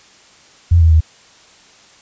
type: tone with pitch steps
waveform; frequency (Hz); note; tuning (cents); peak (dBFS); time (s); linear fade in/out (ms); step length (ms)
sine; 85.3 / 81.4 / 79.3; F2 / E2 / D#2; -40 / -21 / +33; -6; 0.71-1.007; 10; 99
effects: white hiss -46 dBFS RMS until 2.01 s + resampled to 16000 Hz